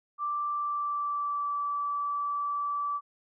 sine tone with pitch glide, 1174.7 to 1157.2 Hz, D6 to D6, 0 to -26 cents, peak -28 dBFS, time 0.18-3.01 s, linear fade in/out 50 ms, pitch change -26 cents, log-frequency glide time 0.49-1.53 s, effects none

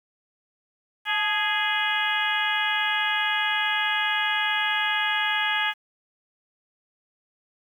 harmonic tone with a mistuned harmonic, 415.3 Hz, G#4, in tune, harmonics 2 / 3 / 4 / 5 / 6 / 7 / 8, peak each -29 / -33 / -26 / -30 / -32 / -30 / -32 dBFS, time 1.05-5.74 s, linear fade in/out 50 ms, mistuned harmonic 2, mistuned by +65 cents, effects 9-bit

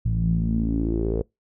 sawtooth tone with low-pass filter sweep, 55.6 Hz, A1, 19 cents sharp, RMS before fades -23 dBFS, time 0.05-1.22 s, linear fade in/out 5 ms, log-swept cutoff 130 to 460 Hz, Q 6.5, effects noise-tail reverb RT60 0.2 s tail -26 dB re dry

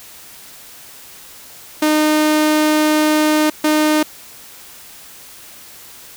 sawtooth tone bursts at uneven times, 306.1 Hz, D#4, 28 cents flat, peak -8 dBFS, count 2, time 1.82-3.5 / 3.64-4.03 s, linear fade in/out 5 ms, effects white hiss -39 dBFS RMS until 6.16 s

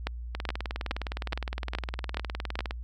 two click trains, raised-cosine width 0.3 ms, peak -17 / -13 dBFS, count 47 / 7, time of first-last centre 0.35-2.709 / 0.07-2.591 s, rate 19.5 / 2.38 Hz, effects added 59 Hz sine -35 dBFS peak until 2.83 s

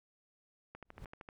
click train, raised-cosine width 0.5 ms, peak -33 dBFS, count 8, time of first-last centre 0.75-1.288 s, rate 13 Hz
brown noise with exponential growth, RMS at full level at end -44 dBFS, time 0.85-1.05 s, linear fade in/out 5 ms, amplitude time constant 42 ms
effects none

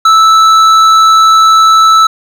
triangle tone with hard clipping, 1314 Hz, E6, 6 cents flat, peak -4 dBFS, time 0.05-2.07 s, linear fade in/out 5 ms, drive 12 dB, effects none

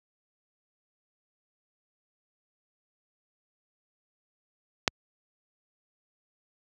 click, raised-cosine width 0.2 ms, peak -3 dBFS, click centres 4.878 s, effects high-pass 60 Hz 12 dB/octave

